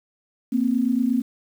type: tone pair together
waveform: sine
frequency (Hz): 233.1 / 261.6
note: A#3 / C4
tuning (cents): 0 / 0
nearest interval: major second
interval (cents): 200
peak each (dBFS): -21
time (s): 0.52-1.22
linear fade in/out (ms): 10
effects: 8-bit